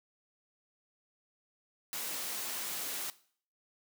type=noise; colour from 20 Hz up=white; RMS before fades=-38 dBFS; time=1.93-3.1 s; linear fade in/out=0 ms; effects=noise-tail reverb RT60 0.5 s tail -18 dB re dry + high-pass 200 Hz 12 dB/octave